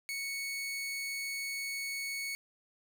sawtooth tone, 2217 Hz, C#7, in tune, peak -32 dBFS, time 0.09-2.35 s, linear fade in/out 0 ms, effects none

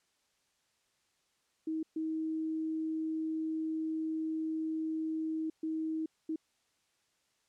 sine tone bursts at uneven times, 317.6 Hz, D#4, 36 cents sharp, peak -32 dBFS, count 4, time 1.67-1.83 / 1.96-5.5 / 5.63-6.06 / 6.29-6.36 s, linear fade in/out 5 ms, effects white hiss -75 dBFS RMS until 7.48 s + low-pass 8000 Hz 12 dB/octave

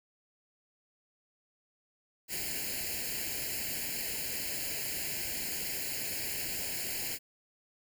white noise with comb filter, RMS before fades -36 dBFS, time 2.28-7.19 s, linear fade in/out 50 ms, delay 0.42 ms, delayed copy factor +0.95, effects none

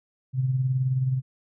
sine tone with tremolo, 130.2 Hz, C3, 8 cents flat, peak -19 dBFS, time 0.33-1.22 s, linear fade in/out 50 ms, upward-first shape sine, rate 19 Hz, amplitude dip 50%, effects none

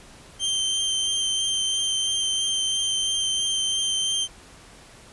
sawtooth tone with vibrato, 3136 Hz, G7, in tune, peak -19 dBFS, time 0.39-4.28 s, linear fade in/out 50 ms, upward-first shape sine, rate 3 Hz, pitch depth 12 cents each way, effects pink hiss -48 dBFS RMS until 5.12 s + resampled to 24000 Hz

